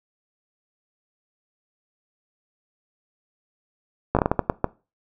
slowing click train, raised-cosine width 1 ms, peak -4 dBFS, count 9, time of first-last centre 4.15-4.643 s, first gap 16 ms, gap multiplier 1.37, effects noise-tail reverb RT60 0.3 s tail -21 dB re dry

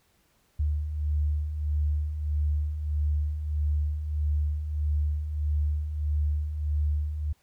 sine beating tone pair, 73.42 / 75.02 Hz, D2 / D2, 0 / +37 cents, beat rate 1.6 Hz, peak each -33 / -25 dBFS, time 0.59-7.33 s, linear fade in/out 10 ms, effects pink hiss -67 dBFS RMS until 7.42 s

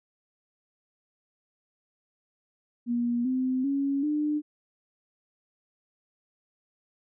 sine tone with pitch steps, 239 / 257.6 / 277.7 / 299.4 Hz, A#3 / C4 / C#4 / D4, +43 / -27 / +3 / +33 cents, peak -24 dBFS, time 2.86-4.42 s, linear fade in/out 50 ms, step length 390 ms, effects none

